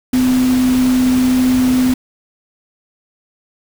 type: tone in noise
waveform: sine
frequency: 254.3 Hz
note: C4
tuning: 49 cents flat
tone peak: -10 dBFS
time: 0.13-1.94 s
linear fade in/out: 5 ms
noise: pink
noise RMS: -25 dBFS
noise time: 0.13-1.94 s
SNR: +12 dB
effects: none